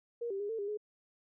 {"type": "tone with pitch steps", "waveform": "sine", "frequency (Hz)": [471.8, 392.1, 409.1, 449.3, 404, 420.8], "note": ["A#4", "G4", "G#4", "A4", "G#4", "G#4"], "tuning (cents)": [21, 0, -26, 36, -48, 23], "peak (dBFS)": -34, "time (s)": [0.21, 0.774], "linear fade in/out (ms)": 10, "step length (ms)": 94, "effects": []}